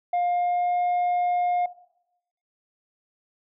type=tone with pitch glide; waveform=sine; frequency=707 to 711.9 Hz; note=F5 to F5; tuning=+21 to +33 cents; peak=-18 dBFS; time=0.13-1.66 s; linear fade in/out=5 ms; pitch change=+12 cents; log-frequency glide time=0.27-0.79 s; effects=noise-tail reverb RT60 0.8 s tail -18 dB re dry + tanh soft clip ceiling -20 dBFS